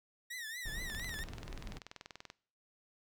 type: tone with vibrato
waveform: sawtooth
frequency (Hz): 1864.7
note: A#6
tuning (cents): 0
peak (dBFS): -38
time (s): 0.3-1.24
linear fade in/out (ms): 10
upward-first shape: triangle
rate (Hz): 4.3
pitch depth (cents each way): 160
type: noise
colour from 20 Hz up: brown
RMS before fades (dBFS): -45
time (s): 0.65-1.79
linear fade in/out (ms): 10
type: click train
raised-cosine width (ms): 0.2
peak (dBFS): -29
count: 30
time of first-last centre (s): 0.9-2.301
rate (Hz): 20.7
effects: noise-tail reverb RT60 0.5 s tail -22 dB re dry